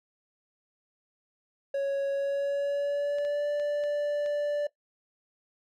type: tone with pitch glide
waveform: triangle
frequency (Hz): 554.4 to 585.3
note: C#5 to D5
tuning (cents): 0 to -6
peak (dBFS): -24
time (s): 1.74-4.67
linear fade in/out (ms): 5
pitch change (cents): +94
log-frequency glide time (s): 2.11-3.49
type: clicks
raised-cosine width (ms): 0.2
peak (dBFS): -31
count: 5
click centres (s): 3.185 / 3.25 / 3.598 / 3.838 / 4.261
effects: noise-tail reverb RT60 0.1 s tail -18 dB re dry